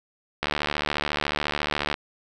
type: click train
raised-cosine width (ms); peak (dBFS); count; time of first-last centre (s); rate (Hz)
0.3; -8; 113; 0.43-1.941; 74.1
effects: none